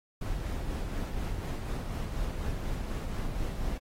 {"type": "noise with tremolo", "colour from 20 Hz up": "brown", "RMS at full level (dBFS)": -32, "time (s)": [0.21, 3.78], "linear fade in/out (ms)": 5, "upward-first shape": "sine", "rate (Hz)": 4.1, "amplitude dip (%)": 30, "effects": ["AAC 48 kbps"]}